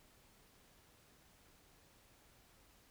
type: silence
effects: pink hiss -67 dBFS RMS until 2.9 s